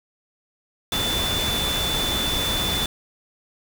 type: tone in noise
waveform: sine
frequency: 3500 Hz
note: A7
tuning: 10 cents flat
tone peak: -24 dBFS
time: 0.92-2.86 s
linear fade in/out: 2 ms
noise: pink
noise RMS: -26 dBFS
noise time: 0.92-2.86 s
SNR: -1 dB
effects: none